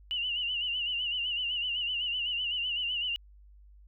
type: tone with vibrato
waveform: sine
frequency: 2891 Hz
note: F#7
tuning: 41 cents flat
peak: -29 dBFS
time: 0.11-3.16 s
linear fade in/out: 0 ms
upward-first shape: sine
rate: 7.9 Hz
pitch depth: 80 cents each way
effects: added 50 Hz sine -52 dBFS peak until 3.87 s